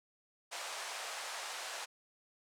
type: band-pass noise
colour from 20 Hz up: pink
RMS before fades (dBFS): -43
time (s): 0.51-1.86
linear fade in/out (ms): 20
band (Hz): 620 to 9300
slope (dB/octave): 24
effects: none